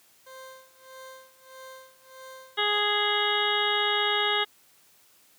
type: tone with tremolo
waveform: 20% pulse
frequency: 523.3 Hz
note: C5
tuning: in tune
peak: -37 dBFS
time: 0.26-2.8 s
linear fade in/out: 10 ms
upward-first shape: sine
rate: 1.6 Hz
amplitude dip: 90%
type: harmonic tone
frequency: 415.3 Hz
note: G#4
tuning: in tune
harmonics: 1 / 2 / 3 / 4 / 5 / 7 / 8 / 9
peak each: -31 / -31 / -31 / -31 / -31 / -31 / -31 / -31 dBFS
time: 2.57-4.45 s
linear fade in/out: 20 ms
effects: white hiss -60 dBFS RMS until 5.38 s + high-pass 80 Hz 12 dB/octave